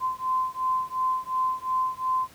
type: beating tone pair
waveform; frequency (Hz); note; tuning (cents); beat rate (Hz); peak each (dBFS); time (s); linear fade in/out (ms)
sine; 1031 / 1033.8; C6 / C6; -26 / -21; 2.8; -27 / -27; 0-2.28; 50
effects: pink hiss -52 dBFS RMS until 2.34 s + high-pass 60 Hz 12 dB/octave